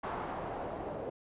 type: noise with low-pass filter sweep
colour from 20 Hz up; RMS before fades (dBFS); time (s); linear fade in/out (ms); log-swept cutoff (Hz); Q
white; -39; 0.03-1.1; 10; 1000 to 550; 1.8
effects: resampled to 8000 Hz